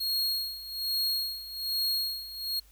45% pulse tone with tremolo, 4283 Hz, C8, 40 cents sharp, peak -25 dBFS, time 0-2.6 s, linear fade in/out 10 ms, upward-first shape sine, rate 1.2 Hz, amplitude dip 80%, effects added 50 Hz sine -56 dBFS peak until 2.71 s + white hiss -62 dBFS RMS until 2.71 s

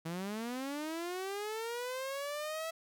sawtooth linear sweep, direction up, 159 to 657 Hz, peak -33 dBFS, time 0.05-2.71 s, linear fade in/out 10 ms, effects none

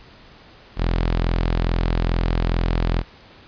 sawtooth tone, 42.36 Hz, E1, 48 cents sharp, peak -14 dBFS, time 0.76-3.04 s, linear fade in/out 50 ms, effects pink hiss -47 dBFS RMS until 3.47 s + resampled to 11025 Hz

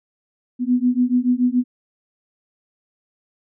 sine beating tone pair, 244.6 / 251.6 Hz, B3 / B3, -16 / +32 cents, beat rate 7 Hz, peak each -18 dBFS, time 0.59-1.64 s, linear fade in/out 50 ms, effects none

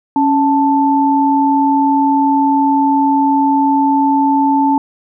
sine tone pair together, 277.2 / 880.1 Hz, C#4 / A5, 0 / 0 cents, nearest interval octave + minor sixth, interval 2000 cents, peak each -12 dBFS, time 0.16-4.78 s, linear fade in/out 2 ms, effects none

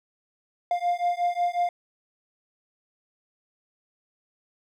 triangle beating tone pair, 700 / 705.5 Hz, F5 / F5, +4 / +17 cents, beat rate 5.5 Hz, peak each -24 dBFS, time 0.71-1.69 s, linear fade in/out 2 ms, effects none

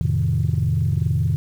sine chord, F dominant seventh, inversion none, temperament equal, 87.31 / 110 / 130.81 / 155.56 Hz, F2 / A2 / C3 / Eb3, 0 / 0 / 0 / 0 cents, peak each -22 dBFS, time 0.01-1.36 s, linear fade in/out 0 ms, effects tanh soft clip ceiling -10 dBFS + 8-bit

